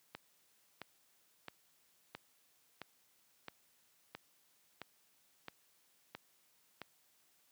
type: click train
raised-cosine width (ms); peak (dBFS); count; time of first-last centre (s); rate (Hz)
0.3; -28; 11; 0.15-6.817; 1.5
effects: white hiss -72 dBFS RMS until 7.51 s + high-pass 100 Hz 12 dB/octave